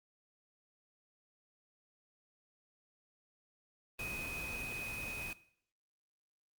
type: tone in noise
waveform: sine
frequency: 2510 Hz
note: D#7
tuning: 15 cents sharp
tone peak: -40 dBFS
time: 3.99-5.33 s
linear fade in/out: 2 ms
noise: pink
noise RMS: -45 dBFS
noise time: 3.99-5.33 s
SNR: +2 dB
effects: noise-tail reverb RT60 0.6 s tail -18 dB re dry + Opus 24 kbps